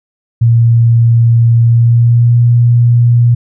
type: tone with pitch glide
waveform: sine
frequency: 116.54 to 119.47 Hz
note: A#2 to A#2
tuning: 0 to +43 cents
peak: -4 dBFS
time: 0.41-3.35 s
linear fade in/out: 10 ms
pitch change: +43 cents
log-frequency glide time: 1.62-2.38 s
effects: none